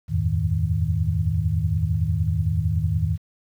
sine tone cluster, 81.2 / 92 / 107.9 / 156.4 Hz, E2 / F#2 / A2 / D#3, -26 / -9 / -33 / +9 cents, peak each -25 dBFS, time 0.08-3.18 s, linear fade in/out 50 ms, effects 9-bit

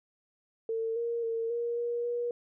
sine tone with pitch steps, 450.8 / 468.1 / 455.8 / 471.9 / 475.3 / 479.2 Hz, A4 / A#4 / A#4 / A#4 / A#4 / A#4, +42 / +7 / -39 / +21 / +34 / +48 cents, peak -29 dBFS, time 0.69-2.31 s, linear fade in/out 2 ms, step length 270 ms, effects none

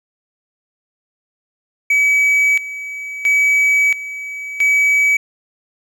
triangle tone with tremolo, 2281 Hz, C#7, 49 cents sharp, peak -9 dBFS, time 1.9-5.17 s, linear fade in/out 5 ms, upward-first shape square, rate 0.74 Hz, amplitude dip 80%, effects none

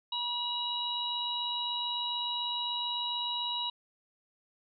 harmonic tone, 967 Hz, B5, 37 cents flat, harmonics 1 / 3 / 4, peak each -37 / -38 / -33 dBFS, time 0.12-3.7 s, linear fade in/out 5 ms, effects none

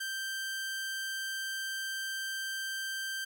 sawtooth tone, 1568 Hz, G6, in tune, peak -31 dBFS, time 0-3.25 s, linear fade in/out 10 ms, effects none

